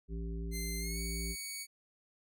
harmonic tone, 56 Hz, A1, 31 cents sharp, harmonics 1 / 3 / 5 / 7, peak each -37 / -43 / -50 / -48 dBFS, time 0.08-1.36 s, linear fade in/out 50 ms
10% pulse tone with pitch glide, 2078 to 2240 Hz, C7 to C#7, -12 to +18 cents, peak -31 dBFS, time 0.51-1.67 s, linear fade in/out 50 ms, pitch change +130 cents, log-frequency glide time 0.79-0.99 s
effects none

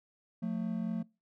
triangle tone pair together, 179.26 / 223.7 Hz, F3 / A3, +45 / +29 cents, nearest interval major third, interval 384 cents, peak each -33 / -32 dBFS, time 0.42-1.03 s, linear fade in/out 10 ms, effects noise-tail reverb RT60 0.3 s tail -25 dB re dry

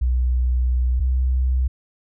sine tone pair in turn, 62.1 / 63.88 Hz, B1 / C2, +10 / -41 cents, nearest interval unison, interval 49 cents, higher second, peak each -16 dBFS, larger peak neither, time 0.01-1 / 1-1.68 s, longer first, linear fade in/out 10 ms, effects none

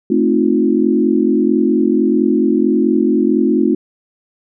sine chord, F dominant seventh, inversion first, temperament equal with one note detuned, 220 / 261.6 / 311.1 / 355.5 Hz, A3 / C4 / Eb4 / F4, 0 / 0 / 0 / +31 cents, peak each -16 dBFS, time 0.1-3.75 s, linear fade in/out 5 ms, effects none

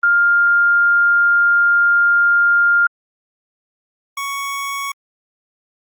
sine / 25% pulse tone pair in turn, 1403 / 1113.6 Hz, F6 / C#6, +8 / +8 cents, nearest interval major third, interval 400 cents, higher first, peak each -10 / -18 dBFS, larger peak first, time 0.03-2.87 / 4.17-4.92 s, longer first, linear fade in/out 5 ms, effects Opus 32 kbps

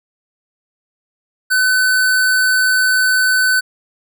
square tone, 1511 Hz, F#6, 36 cents sharp, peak -12 dBFS, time 1.5-3.61 s, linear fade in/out 20 ms, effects none

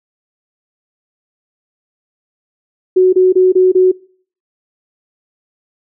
sine tone bursts, 370.3 Hz, F#4, 1 cent sharp, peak -5 dBFS, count 5, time 2.96-3.918 s, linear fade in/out 10 ms, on 170 ms, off 27 ms, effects noise-tail reverb RT60 0.5 s tail -24 dB re dry

